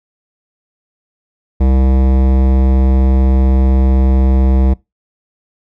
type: tone with hard clipping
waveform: sine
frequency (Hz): 65.41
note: C2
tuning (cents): 0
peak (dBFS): -10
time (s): 1.6-4.74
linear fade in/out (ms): 10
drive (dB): 17
effects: noise-tail reverb RT60 0.2 s tail -22 dB re dry